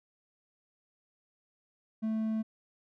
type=tone; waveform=triangle; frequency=220 Hz; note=A3; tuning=in tune; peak=-27 dBFS; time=2.02-2.43 s; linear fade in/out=20 ms; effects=none